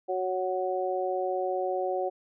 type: harmonic tone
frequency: 185 Hz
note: F#3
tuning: in tune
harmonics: 2 / 3 / 4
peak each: -31 / -31 / -31 dBFS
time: 0.08-2.1 s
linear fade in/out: 20 ms
effects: none